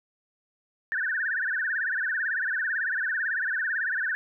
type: tone with vibrato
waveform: sine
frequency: 1645 Hz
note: G#6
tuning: 17 cents flat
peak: -25 dBFS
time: 0.92-4.15 s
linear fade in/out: 0 ms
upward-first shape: sine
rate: 18 Hz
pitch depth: 190 cents each way
effects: none